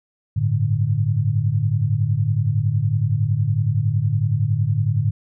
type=chord; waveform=sine; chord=G suspended second; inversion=none; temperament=equal with one note detuned; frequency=99.19 / 110 / 146.83 Hz; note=G2 / A2 / D3; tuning=+21 / 0 / 0 cents; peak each=-23 / -19 / -22 dBFS; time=0.36-5.11 s; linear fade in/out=10 ms; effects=none